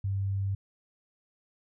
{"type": "tone", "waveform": "sine", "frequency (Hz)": 98, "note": "G2", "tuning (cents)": 0, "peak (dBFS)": -27, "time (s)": [0.04, 0.55], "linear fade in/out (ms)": 5, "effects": []}